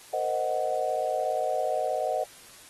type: chord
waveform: sine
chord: C half-diminished seventh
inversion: third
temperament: equal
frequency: 466.2 / 523.3 / 622.3 / 740 Hz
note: Bb4 / C5 / Eb5 / Gb5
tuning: 0 / 0 / 0 / 0 cents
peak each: -35 / -32 / -29 / -29 dBFS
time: 0.13-2.24 s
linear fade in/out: 5 ms
effects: white hiss -50 dBFS RMS until 2.69 s + AAC 32 kbps